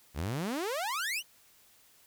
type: exponential sweep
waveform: sawtooth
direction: up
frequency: 64.6 to 3118 Hz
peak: -28 dBFS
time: 0.14-1.23 s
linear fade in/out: 50 ms
effects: white hiss -62 dBFS RMS until 2.06 s

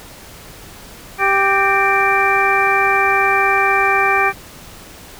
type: harmonic tone with a mistuned harmonic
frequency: 392 Hz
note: G4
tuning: in tune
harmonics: 1 / 2 / 3 / 4 / 5 / 6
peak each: -21 / -18 / -18 / -21 / -21 / -17 dBFS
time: 1.18-4.33 s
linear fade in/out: 50 ms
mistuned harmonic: 5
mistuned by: -120 cents
effects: pink hiss -38 dBFS RMS until 5.19 s

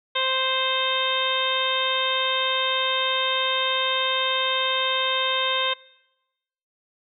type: harmonic tone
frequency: 523.3 Hz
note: C5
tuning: in tune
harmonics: 1 / 2 / 3 / 4 / 5 / 6 / 7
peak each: -29 / -27 / -31 / -31 / -31 / -28 / -26 dBFS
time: 0.15-5.74 s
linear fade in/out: 10 ms
effects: noise-tail reverb RT60 1.0 s tail -24 dB re dry

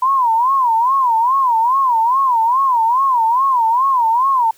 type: tone with vibrato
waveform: sine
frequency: 989 Hz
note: B5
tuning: 2 cents sharp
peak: -11 dBFS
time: 0.02-4.51 s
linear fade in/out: 5 ms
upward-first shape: sine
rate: 2.4 Hz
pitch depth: 180 cents each way
effects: white hiss -50 dBFS RMS until 4.57 s

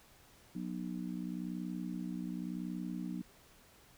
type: harmonic tone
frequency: 60.9 Hz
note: B1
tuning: 24 cents flat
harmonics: 3 / 4 / 5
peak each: -40 / -42 / -44 dBFS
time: 0.55-3.22 s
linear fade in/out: 5 ms
effects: pink hiss -62 dBFS RMS until 3.97 s

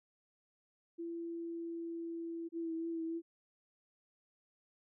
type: tone with pitch glide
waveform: sine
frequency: 336.9 to 333.4 Hz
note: E4 to E4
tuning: +38 to +20 cents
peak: -39 dBFS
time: 0.98-2.49 s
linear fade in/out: 20 ms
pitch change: -18 cents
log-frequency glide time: 1.1-2.31 s
type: tone with vibrato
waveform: sine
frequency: 329.6 Hz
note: E4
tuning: in tune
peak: -36 dBFS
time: 2.52-3.22 s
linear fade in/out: 50 ms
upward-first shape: triangle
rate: 3.4 Hz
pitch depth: 29 cents each way
effects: none

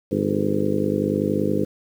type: harmonic tone with a mistuned harmonic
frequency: 50.5 Hz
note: G#1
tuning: 48 cents flat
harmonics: 2 / 3 / 4 / 5 / 6 / 7 / 8 / 9 / 10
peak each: -31 / -30 / -25 / -30 / -25 / -29 / -28 / -29 / -28 dBFS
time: 0.11-1.65 s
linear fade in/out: 10 ms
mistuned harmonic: 9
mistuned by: -63 cents
effects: 8-bit

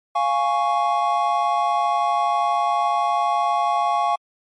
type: chord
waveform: triangle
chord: Db major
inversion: first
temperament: equal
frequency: 698.5 / 830.6 / 1108.7 Hz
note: F5 / Ab5 / Db6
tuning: 0 / 0 / 0 cents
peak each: -20 dBFS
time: 0.15-4.16 s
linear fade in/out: 10 ms
effects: MP3 48 kbps

